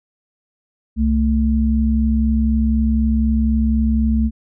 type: tone pair together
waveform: sine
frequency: 66 / 222 Hz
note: C2 / A3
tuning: +16 / +16 cents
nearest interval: octave + major sixth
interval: 2100 cents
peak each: -16 dBFS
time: 0.96-4.31 s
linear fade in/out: 50 ms
effects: none